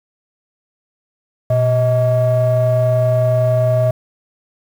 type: ring-modulated tone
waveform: triangle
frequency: 255.8 Hz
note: C4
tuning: 39 cents flat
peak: -6 dBFS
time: 1.5-3.91 s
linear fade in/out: 5 ms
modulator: 376 Hz
effects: tanh soft clip ceiling -2 dBFS + 7-bit